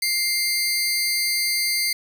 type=tone pair together; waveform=sawtooth; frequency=2100 / 4655 Hz; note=C7 / D8; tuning=+6 / -16 cents; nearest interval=octave + major second; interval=1378 cents; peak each=-20 dBFS; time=0.02-1.93 s; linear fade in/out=5 ms; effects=none